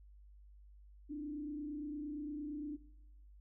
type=tone with frequency modulation; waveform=sine; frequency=296.2 Hz; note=D4; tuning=15 cents sharp; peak=-40 dBFS; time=1.09-2.77 s; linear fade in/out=20 ms; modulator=28.7 Hz; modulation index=0.6; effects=noise-tail reverb RT60 1.0 s tail -21 dB re dry + added 50 Hz sine -56 dBFS peak until 3.4 s